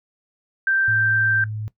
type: tone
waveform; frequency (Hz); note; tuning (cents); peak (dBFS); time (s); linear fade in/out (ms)
sine; 1568; G6; 0; -16; 0.67-1.44; 2
type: tone with pitch glide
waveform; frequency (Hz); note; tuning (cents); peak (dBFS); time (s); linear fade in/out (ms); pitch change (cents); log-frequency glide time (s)
sine; 110 to 107.3; A2 to A2; 0 to -43; -26; 0.88-1.68; 0; -43; 1.27-1.43
effects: noise-tail reverb RT60 0.1 s tail -17 dB re dry